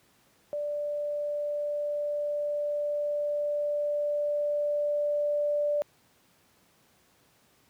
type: tone with level ramp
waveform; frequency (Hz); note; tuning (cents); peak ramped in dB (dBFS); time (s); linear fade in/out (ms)
sine; 587.3; D5; 0; -29 to -24; 0.53-5.82; 0
effects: pink hiss -64 dBFS RMS until 7.69 s + high-pass 100 Hz 12 dB/octave